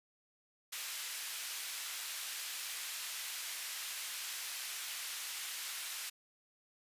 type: high-pass noise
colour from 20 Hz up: pink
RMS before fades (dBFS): -42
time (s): 0.72-6.1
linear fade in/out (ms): 10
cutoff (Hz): 2100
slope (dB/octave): 12
effects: resampled to 32000 Hz